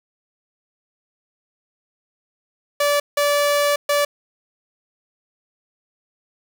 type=tone bursts at uneven times; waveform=sawtooth; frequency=579 Hz; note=D5; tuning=25 cents flat; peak=-12 dBFS; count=3; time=2.8-3 / 3.17-3.76 / 3.89-4.05 s; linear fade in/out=5 ms; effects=7-bit